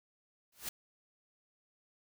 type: noise with exponential growth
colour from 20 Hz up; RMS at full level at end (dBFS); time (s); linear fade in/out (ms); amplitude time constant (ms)
white; -35; 0.52-0.69; 5; 36
effects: none